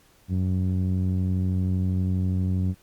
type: tone with low-pass filter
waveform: sawtooth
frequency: 92.5 Hz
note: F#2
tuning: in tune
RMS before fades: -24 dBFS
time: 0.28-2.75 s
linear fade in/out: 50 ms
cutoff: 200 Hz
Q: 1.4
effects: pink hiss -59 dBFS RMS until 2.82 s + Opus 48 kbps